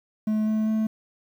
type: tone with pitch steps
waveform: triangle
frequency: 215.4 / 217 / 218.7 Hz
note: A3 / A3 / A3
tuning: -37 / -24 / -10 cents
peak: -19 dBFS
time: 0.27-0.87 s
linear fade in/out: 5 ms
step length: 200 ms
effects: 9-bit